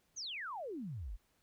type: exponential sweep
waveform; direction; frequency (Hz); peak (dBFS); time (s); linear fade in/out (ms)
sine; down; 6700 to 39.01; -40; 0.16-1.17; 20
effects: pink hiss -75 dBFS RMS until 1.42 s